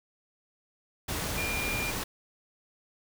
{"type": "tone in noise", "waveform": "sine", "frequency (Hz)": 2400, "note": "D7", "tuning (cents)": 37, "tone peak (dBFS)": -32, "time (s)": [1.37, 1.91], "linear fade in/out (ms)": 10, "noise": "pink", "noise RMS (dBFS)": -33, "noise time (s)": [1.08, 2.04], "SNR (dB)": -2, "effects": []}